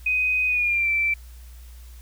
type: tone with pitch glide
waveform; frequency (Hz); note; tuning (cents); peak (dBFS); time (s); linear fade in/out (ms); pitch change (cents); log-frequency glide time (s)
sine; 2504 to 2336; D#7 to D7; +10 to -10; -19; 0.06-1.14; 5; -120; 0.47-0.89
effects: added 60 Hz sine -40 dBFS peak until 2.01 s + white hiss -54 dBFS RMS until 2.01 s